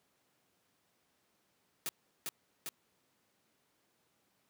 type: noise with echo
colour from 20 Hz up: white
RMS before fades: -37 dBFS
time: 1.86-1.89 s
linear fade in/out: 0 ms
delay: 400 ms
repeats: 2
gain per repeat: -2 dB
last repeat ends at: 2.69 s
effects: pink hiss -75 dBFS RMS until 4.49 s + high-pass 150 Hz 12 dB/octave